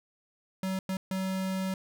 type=tone bursts at uneven times; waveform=square; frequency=189.4 Hz; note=F#3; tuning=41 cents sharp; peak=-30 dBFS; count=3; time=0.63-0.79 / 0.89-0.97 / 1.11-1.74 s; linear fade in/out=2 ms; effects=none